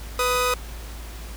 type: tone pair together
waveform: sawtooth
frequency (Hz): 496.5 / 1251.1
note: B4 / D#6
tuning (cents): +9 / +9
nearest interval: octave + major third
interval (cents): 1600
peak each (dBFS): -19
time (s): 0.19-0.54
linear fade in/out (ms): 2
effects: added 55 Hz sine -34 dBFS peak until 1.36 s + pink hiss -42 dBFS RMS until 1.36 s